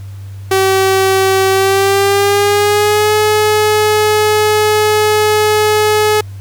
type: tone with pitch glide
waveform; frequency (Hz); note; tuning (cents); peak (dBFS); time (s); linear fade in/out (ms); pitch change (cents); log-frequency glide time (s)
sawtooth; 383.3 to 425.3; G4 to G#4; -39 to +41; -5; 0.51-6.21; 5; +180; 1.5-3.14
effects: added 98 Hz sine -25 dBFS peak until 6.4 s + pink hiss -45 dBFS RMS until 6.4 s